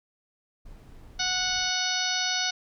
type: noise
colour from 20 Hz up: brown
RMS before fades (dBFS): -47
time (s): 0.65-1.7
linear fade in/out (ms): 10
type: harmonic tone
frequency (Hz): 737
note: F#5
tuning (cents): -7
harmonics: 1 / 2 / 3 / 4 / 5 / 6 / 7 / 8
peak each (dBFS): -35 / -32 / -35 / -34 / -32 / -32 / -34 / -33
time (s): 1.19-2.51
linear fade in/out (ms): 10
effects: none